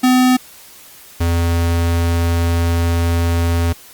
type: tone pair in turn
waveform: square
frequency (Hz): 253.9 / 84.73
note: B3 / E2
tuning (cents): +48 / +48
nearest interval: octave + perfect fifth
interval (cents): 1900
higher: first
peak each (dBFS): -10 / -14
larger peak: first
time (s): 0.03-0.37 / 1.2-3.73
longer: second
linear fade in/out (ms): 10
effects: white hiss -41 dBFS RMS until 3.93 s + Opus 48 kbps